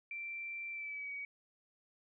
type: tone with pitch glide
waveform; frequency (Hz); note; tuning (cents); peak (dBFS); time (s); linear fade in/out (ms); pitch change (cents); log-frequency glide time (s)
sine; 2349 to 2261; D7 to C#7; 0 to +34; -40; 0.11-1.25; 2; -66; 0.71-1.11
effects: none